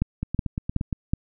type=two click trains; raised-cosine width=5 ms; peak=-9 / -14 dBFS; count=4 / 7; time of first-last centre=0.02-1.135 / 0.23-0.928 s; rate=2.69 / 8.6 Hz; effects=none